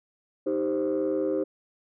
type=chord; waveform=sine; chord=C minor; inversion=first; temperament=equal; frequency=311.1 / 392 / 523.3 Hz; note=Eb4 / G4 / C5; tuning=0 / 0 / 0 cents; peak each=-27 dBFS; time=0.46-1.44 s; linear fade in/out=10 ms; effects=tanh soft clip ceiling -19 dBFS